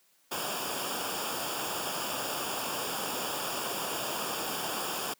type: noise with comb filter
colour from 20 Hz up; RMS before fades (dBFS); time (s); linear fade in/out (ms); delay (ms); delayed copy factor
pink; -34; 0.31-5.14; 10; 0.49; -0.75
effects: white hiss -67 dBFS RMS until 5.19 s + high-pass 150 Hz 12 dB/octave